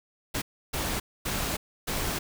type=noise bursts at uneven times; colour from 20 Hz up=pink; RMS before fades=-30 dBFS; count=4; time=0.34-0.42 / 0.73-1 / 1.25-1.57 / 1.87-2.19 s; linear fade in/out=10 ms; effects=none